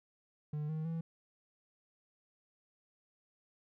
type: tone with pitch steps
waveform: triangle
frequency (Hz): 150 / 157 / 164.33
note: D3 / D#3 / E3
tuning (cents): +37 / +16 / -5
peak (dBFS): -33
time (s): 0.53-1.01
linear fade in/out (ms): 5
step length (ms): 160
effects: none